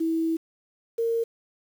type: tone pair in turn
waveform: sine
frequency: 325.4 / 460.2 Hz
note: E4 / A#4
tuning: -22 / -22 cents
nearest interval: tritone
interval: 600 cents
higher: second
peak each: -22 dBFS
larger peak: neither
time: 0-0.37 / 0.98-1.24 s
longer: first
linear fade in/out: 10 ms
effects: 8-bit